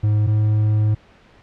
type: tone pair in turn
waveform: triangle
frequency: 105.7 / 106.8 Hz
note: G#2 / G#2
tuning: +31 / +49 cents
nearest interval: unison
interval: 18 cents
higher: second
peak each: -12 dBFS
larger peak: neither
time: 0.03-0.27 / 0.27-0.95 s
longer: second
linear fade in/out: 10 ms
effects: pink hiss -50 dBFS RMS until 1.42 s + low-pass 3000 Hz 12 dB/octave